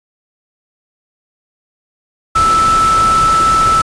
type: tone in noise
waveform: sine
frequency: 1318.5 Hz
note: E6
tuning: in tune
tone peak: -8 dBFS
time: 2.35-3.82 s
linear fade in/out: 10 ms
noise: pink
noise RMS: -20 dBFS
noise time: 2.35-3.82 s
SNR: +9 dB
effects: resampled to 22050 Hz